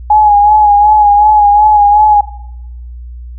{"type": "tone with vibrato", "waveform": "sine", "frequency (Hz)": 835, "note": "G#5", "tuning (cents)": 9, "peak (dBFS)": -3, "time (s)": [0.1, 2.21], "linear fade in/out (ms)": 5, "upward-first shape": "sine", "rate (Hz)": 2.7, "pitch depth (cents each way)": 40, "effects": ["noise-tail reverb RT60 0.8 s tail -18 dB re dry", "added 60 Hz sine -24 dBFS peak until 3.38 s"]}